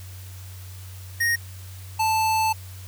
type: tone pair in turn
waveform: square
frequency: 1864.7 / 880 Hz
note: A#6 / A5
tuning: 0 / 0 cents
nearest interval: octave + minor second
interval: 1300 cents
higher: first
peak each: -20 dBFS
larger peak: neither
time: 1.2-1.36 / 1.99-2.53 s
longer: second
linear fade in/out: 10 ms
effects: added 93 Hz sine -37 dBFS peak until 2.87 s + white hiss -47 dBFS RMS until 2.87 s